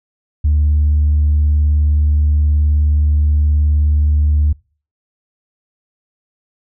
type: tone with vibrato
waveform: sine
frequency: 74.6 Hz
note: D2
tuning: 28 cents sharp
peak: -8 dBFS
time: 0.44-4.53 s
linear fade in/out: 10 ms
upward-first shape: sine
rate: 19 Hz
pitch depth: 15 cents each way
effects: noise-tail reverb RT60 0.4 s tail -26 dB re dry + tanh soft clip ceiling -7 dBFS